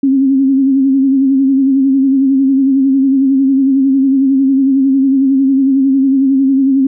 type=tone with vibrato; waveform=sine; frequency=269.7 Hz; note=C#4; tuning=47 cents flat; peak=-7 dBFS; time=0.03-6.87 s; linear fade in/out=5 ms; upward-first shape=sine; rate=11 Hz; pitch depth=47 cents each way; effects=none